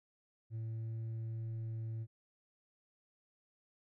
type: tone with hard clipping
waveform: triangle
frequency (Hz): 112.6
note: A2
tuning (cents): +40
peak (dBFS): -37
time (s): 0.5-2.07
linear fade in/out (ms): 50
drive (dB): 1
effects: none